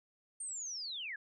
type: linear sweep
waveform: sine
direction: down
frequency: 8870 to 1610 Hz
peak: -39 dBFS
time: 0.4-1.16 s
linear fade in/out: 5 ms
effects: none